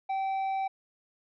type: tone with tanh clipping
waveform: sine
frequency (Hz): 773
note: G5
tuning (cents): -24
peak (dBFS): -29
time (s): 0.09-0.68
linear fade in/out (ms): 10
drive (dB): 6
effects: none